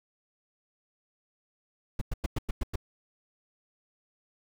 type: noise bursts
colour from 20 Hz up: brown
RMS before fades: -28 dBFS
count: 7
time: 1.99-2.758 s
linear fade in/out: 5 ms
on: 24 ms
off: 100 ms
effects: none